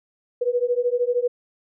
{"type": "beating tone pair", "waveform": "sine", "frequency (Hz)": [481.6, 494.6], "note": ["B4", "B4"], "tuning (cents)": [-44, 3], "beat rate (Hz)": 13, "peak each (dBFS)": -22, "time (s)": [0.41, 1.28], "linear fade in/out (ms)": 10, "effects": []}